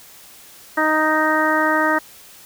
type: harmonic tone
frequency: 311.1 Hz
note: D#4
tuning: in tune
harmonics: 1 / 2 / 3 / 4 / 5 / 6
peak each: -22 / -22 / -22 / -22 / -22 / -22 dBFS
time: 0.77-1.99 s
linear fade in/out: 10 ms
effects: white hiss -44 dBFS RMS until 2.45 s